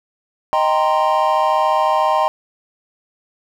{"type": "chord", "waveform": "triangle", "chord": "C minor seventh", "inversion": "first", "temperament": "equal", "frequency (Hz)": [622.3, 784, 932.3, 1046.5], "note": ["Eb5", "G5", "Bb5", "C6"], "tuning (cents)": [0, 0, 0, 0], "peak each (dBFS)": -17, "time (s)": [0.53, 2.28], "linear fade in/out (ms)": 0, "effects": []}